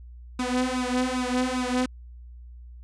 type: tone with flanger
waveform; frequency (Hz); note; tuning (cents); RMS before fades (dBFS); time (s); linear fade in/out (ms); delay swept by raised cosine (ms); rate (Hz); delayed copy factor
sawtooth; 252.3; B3; +37; -26; 0.39-1.86; 5; 0.78 to 3.98; 2.5; +0.95
effects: added 60 Hz sine -41 dBFS peak until 2.83 s + resampled to 22050 Hz